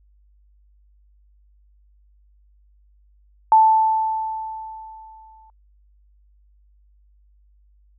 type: tone with exponential decay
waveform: sine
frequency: 880 Hz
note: A5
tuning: in tune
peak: -8 dBFS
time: 3.52-5.5 s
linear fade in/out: 1 ms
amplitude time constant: 430 ms
effects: added 50 Hz sine -53 dBFS peak until 7.98 s